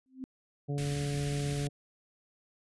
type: tone with exponential growth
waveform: sine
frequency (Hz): 260.9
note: C4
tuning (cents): -5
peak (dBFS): -33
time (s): 0.06-0.24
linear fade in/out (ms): 0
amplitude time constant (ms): 38
type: harmonic tone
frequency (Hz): 143.1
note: D3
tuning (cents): -45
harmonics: 1 / 2 / 3 / 4 / 5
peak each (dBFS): -31 / -40 / -40 / -47 / -48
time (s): 0.68-1.69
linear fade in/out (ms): 20
type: band-stop noise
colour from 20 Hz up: pink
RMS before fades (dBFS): -41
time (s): 0.78-1.67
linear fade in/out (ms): 0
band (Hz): 250 to 1600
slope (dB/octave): 24
effects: resampled to 24000 Hz